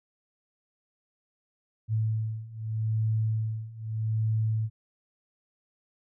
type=beating tone pair; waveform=sine; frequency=109.6 / 110.41 Hz; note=A2 / A2; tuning=-6 / +6 cents; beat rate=0.81 Hz; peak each=-30 / -28 dBFS; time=1.88-4.7 s; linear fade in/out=50 ms; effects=none